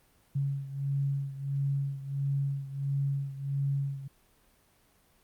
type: beating tone pair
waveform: sine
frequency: 138.59 / 140.09 Hz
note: C#3 / C#3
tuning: 0 / +19 cents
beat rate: 1.5 Hz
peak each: -30 / -34 dBFS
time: 0.35-4.08 s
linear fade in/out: 10 ms
effects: pink hiss -65 dBFS RMS until 5.23 s + Opus 32 kbps